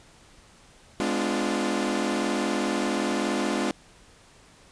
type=chord; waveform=sawtooth; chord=G# diminished seventh; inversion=none; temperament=equal with one note detuned; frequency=207.7 / 252.7 / 293.7 / 349.2 Hz; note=G#3 / B3 / D4 / F4; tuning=0 / +40 / 0 / 0 cents; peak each=-26 dBFS; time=1-3.71 s; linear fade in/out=0 ms; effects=pink hiss -54 dBFS RMS until 4.71 s + resampled to 22050 Hz